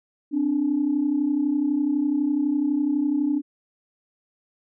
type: tone pair together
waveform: sine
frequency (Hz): 261.6 / 293.6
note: C4 / D4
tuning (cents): 0 / 0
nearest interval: major second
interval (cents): 200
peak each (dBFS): -25 / -20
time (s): 0.31-3.42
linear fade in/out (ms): 50
effects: tanh soft clip ceiling -13 dBFS